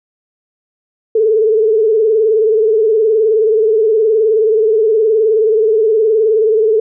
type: tone with vibrato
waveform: sine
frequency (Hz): 436.9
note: A4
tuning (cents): -12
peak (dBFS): -8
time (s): 1.15-6.8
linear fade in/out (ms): 5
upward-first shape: sine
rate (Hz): 19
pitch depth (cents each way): 74
effects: none